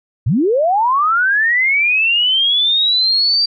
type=linear sweep; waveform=sine; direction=up; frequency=89.3 to 4708 Hz; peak=-11 dBFS; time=0.26-3.46 s; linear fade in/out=10 ms; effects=none